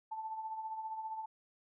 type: tone with tremolo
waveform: sine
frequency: 880 Hz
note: A5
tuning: in tune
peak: -36 dBFS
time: 0.11-1.26 s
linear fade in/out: 10 ms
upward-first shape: triangle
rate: 15 Hz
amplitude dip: 60%
effects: none